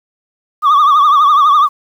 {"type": "tone with vibrato", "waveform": "sine", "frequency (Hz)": 1174.7, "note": "D6", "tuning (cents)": 0, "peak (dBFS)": -3, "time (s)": [0.62, 1.69], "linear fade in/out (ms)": 50, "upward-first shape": "triangle", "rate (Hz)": 12, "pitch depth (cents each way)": 120, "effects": ["tanh soft clip ceiling -5 dBFS", "7-bit"]}